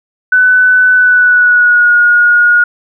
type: tone with pitch glide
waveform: sine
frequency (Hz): 1500 to 1439.7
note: F#6 to F#6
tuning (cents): +23 to -48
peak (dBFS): -4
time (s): 0.32-2.64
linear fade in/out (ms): 5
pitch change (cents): -71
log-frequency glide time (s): 0.95-1.95
effects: none